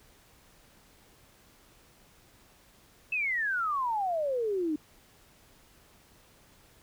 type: exponential sweep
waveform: sine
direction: down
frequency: 2658 to 293.7 Hz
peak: -27 dBFS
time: 3.12-4.76 s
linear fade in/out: 5 ms
effects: pink hiss -60 dBFS RMS until 6.82 s